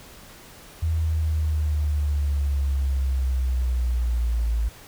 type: linear sweep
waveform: sine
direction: down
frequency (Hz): 81.6 to 55.3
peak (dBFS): -20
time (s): 0.82-4.69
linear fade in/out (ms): 10
effects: pink hiss -46 dBFS RMS until 4.87 s